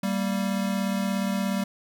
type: tone pair together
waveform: square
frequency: 195.17 / 232.1 Hz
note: G3 / A#3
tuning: -7 / -7 cents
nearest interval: minor third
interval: 300 cents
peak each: -26 / -31 dBFS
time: 0.03-1.64 s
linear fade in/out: 5 ms
effects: none